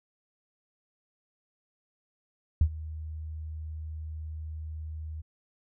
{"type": "tone with ADSR envelope", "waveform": "sine", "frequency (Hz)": 78.2, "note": "D#2", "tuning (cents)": 9, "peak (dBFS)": -16, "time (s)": [2.61, 5.22], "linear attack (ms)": 3, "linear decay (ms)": 69, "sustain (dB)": -19, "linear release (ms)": 16, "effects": []}